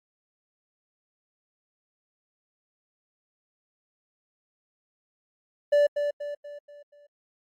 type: tone with echo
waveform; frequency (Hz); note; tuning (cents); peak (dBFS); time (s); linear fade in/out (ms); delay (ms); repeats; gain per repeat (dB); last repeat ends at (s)
triangle; 582; D5; -16; -15; 5.72-5.87; 10; 240; 5; -7; 7.07
effects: AAC 64 kbps